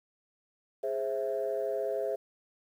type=chord; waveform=sine; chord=Ab augmented; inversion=none; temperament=equal with one note detuned; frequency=415.3 / 528.4 / 659.3 Hz; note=Ab4 / C5 / E5; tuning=0 / +17 / 0 cents; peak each=-33 dBFS; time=0.83-2.16 s; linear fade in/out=10 ms; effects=tanh soft clip ceiling -22 dBFS + 10-bit